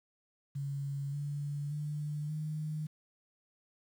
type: tone with pitch steps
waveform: sine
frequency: 140 / 144.44 / 149.01 / 153.73 Hz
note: C#3 / D3 / D3 / D#3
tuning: +18 / -28 / +25 / -21 cents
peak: -34 dBFS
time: 0.55-2.87 s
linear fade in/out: 10 ms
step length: 580 ms
effects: 10-bit